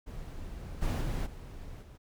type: noise with level steps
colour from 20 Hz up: brown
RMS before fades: -42 / -29 / -32 / -44 / -49 dBFS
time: 0.06-1.98 s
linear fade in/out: 20 ms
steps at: 0.81 / 1 / 1.25 / 1.81 s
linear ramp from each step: 20 ms
effects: none